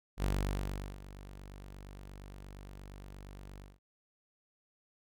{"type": "tone with ADSR envelope", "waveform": "sawtooth", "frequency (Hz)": 48.57, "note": "G1", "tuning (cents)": -15, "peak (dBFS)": -25, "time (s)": [0.17, 3.79], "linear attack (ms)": 68, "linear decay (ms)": 740, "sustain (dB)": -18, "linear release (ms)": 200, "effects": []}